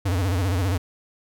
square tone with vibrato, 92.5 Hz, F#2, in tune, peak -21 dBFS, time 0.05-0.78 s, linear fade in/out 10 ms, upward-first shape sine, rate 15 Hz, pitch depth 150 cents each way, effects none

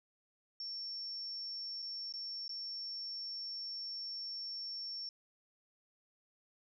sine tone with dropouts, 5450 Hz, F8, 43 cents flat, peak -40 dBFS, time 0.6-5.09 s, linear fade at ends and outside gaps 1 ms, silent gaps 1.821-1.825 / 2.124-2.138 / 2.48-2.493 s, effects none

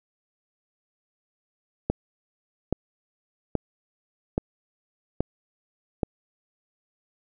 click train, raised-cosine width 2 ms, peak -9 dBFS, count 6, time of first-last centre 1.9-6.032 s, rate 1.21 Hz, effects none

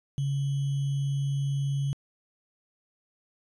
sine tone with sample-and-hold, 139.2 Hz, C#3, 8 cents sharp, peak -25 dBFS, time 0.18-1.93 s, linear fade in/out 0 ms, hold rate 3150 Hz, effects resampled to 22050 Hz

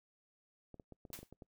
clicks, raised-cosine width 2 ms, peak -38 dBFS, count 9, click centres 0.743 / 0.798 / 0.923 / 1.052 / 1.103 / 1.19 / 1.23 / 1.326 / 1.422 s
white noise with exponential decay, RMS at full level -43 dBFS, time 1.13-1.3 s, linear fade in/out 0 ms, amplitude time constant 36 ms
effects noise-tail reverb RT60 0.1 s tail -26 dB re dry

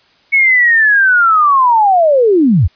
sine linear sweep, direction down, 2219 to 65.41 Hz, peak -6 dBFS, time 0.32-2.68 s, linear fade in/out 20 ms, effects white hiss -51 dBFS RMS until 2.75 s + resampled to 11025 Hz

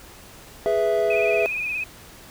triangle chord, E major, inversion first, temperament equal, 415.3 / 493.9 / 659.3 Hz, G#4 / B4 / E5, 0 / 0 / 0 cents, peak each -21 / -24 / -19 dBFS, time 0.66-1.46 s, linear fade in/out 0 ms
sine tone with vibrato, 2489 Hz, D#7, in tune, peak -24 dBFS, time 1.1-1.84 s, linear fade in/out 5 ms, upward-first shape sine, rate 17 Hz, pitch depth 54 cents each way
effects pink hiss -45 dBFS RMS until 2.3 s

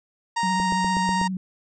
harmonic tone, 932.3 Hz, A#5, in tune, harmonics 1 / 2 / 3 / 4 / 5 / 6 / 7 / 8 / 9, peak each -22 / -30 / -38 / -40 / -37 / -40 / -44 / -42 / -42 dBFS, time 0.36-1.28 s, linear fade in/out 10 ms
sine tone with vibrato, 186.5 Hz, F#3, 14 cents sharp, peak -25 dBFS, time 0.43-1.37 s, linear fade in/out 2 ms, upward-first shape square, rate 15 Hz, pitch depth 31 cents each way
click train, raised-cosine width 2 ms, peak -18 dBFS, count 6, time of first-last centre 0.6-1.214 s, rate 8.14 Hz
effects none

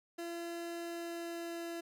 30% pulse tone with pitch glide, 340 to 337.8 Hz, F4 to E4, -46 to +42 cents, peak -37 dBFS, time 0.18-1.81 s, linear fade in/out 10 ms, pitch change -12 cents, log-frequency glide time 0.82-1.67 s, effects none

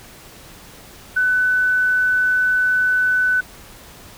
sine tone, 1500 Hz, F#6, 23 cents sharp, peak -14 dBFS, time 1.16-3.41 s, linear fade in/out 10 ms, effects pink hiss -42 dBFS RMS until 4.17 s

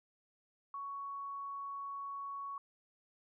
sine tone, 1115 Hz, C#6, 10 cents sharp, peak -40 dBFS, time 0.74-2.58 s, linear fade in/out 2 ms, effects none

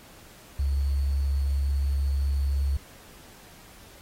sine tone with sample-and-hold, 69.3 Hz, C#2, in tune, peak -22 dBFS, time 0.59-2.77 s, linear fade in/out 5 ms, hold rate 4410 Hz, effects pink hiss -51 dBFS RMS until 4.01 s + AAC 48 kbps

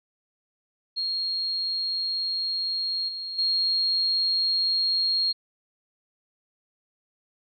sine tone with level steps, 4259 Hz, C8, 30 cents sharp, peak -25 / -31 / -21 dBFS, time 0.96-5.33 s, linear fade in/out 20 ms, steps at 3.08 / 3.38 s, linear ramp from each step 10 ms, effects none

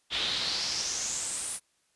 brown noise with band-pass filter sweep, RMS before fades -32 dBFS, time 0.1-1.6 s, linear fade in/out 50 ms, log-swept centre 3300 to 10000 Hz, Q 4.5, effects white hiss -71 dBFS RMS until 1.95 s + resampled to 24000 Hz

